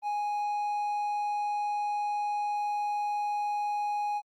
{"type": "tone", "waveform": "triangle", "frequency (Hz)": 829, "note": "G#5", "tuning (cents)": -3, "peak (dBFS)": -26, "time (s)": [0.02, 4.22], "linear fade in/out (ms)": 50, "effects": ["Opus 32 kbps"]}